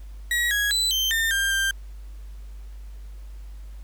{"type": "tone with pitch steps", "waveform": "35% pulse", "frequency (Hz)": [1912, 1659, 3992, 3117, 1809, 1592, 1575], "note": ["A#6", "G#6", "B7", "G7", "A6", "G6", "G6"], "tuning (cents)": [43, -2, 18, -11, 48, 26, 8], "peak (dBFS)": -19, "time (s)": [0.31, 1.71], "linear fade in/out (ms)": 2, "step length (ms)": 200, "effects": ["added 50 Hz sine -36 dBFS peak until 3.83 s", "pink hiss -58 dBFS RMS until 3.83 s"]}